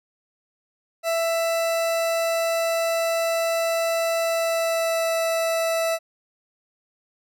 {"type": "tone with pitch glide", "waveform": "40% pulse", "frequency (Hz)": [663, 658.8], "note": ["E5", "E5"], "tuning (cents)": [10, -1], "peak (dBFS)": -20, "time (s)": [1.03, 5.99], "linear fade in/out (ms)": 50, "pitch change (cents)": -11, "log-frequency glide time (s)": [4.19, 5.11], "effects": []}